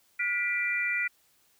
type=tone cluster; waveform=sine; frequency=1432 / 1969 / 2366 Hz; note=F6 / B6 / D7; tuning=+43 / -6 / +12 cents; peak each=-34 / -29 / -30 dBFS; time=0.19-1.08 s; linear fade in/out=10 ms; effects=white hiss -66 dBFS RMS until 1.59 s